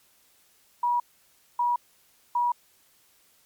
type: tone bursts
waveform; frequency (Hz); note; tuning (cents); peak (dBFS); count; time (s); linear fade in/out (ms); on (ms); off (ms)
sine; 965; B5; -40; -21; 3; 0.83-2.52; 5; 170; 590
effects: white hiss -62 dBFS RMS until 3.45 s + MP3 96 kbps